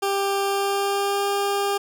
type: tone with pitch glide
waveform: 20% pulse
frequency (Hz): 395.7 to 401.2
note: G4 to G4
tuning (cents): +16 to +40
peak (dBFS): -16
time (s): 0.02-1.78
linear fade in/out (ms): 10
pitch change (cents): +24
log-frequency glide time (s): 0.44-1.25
effects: none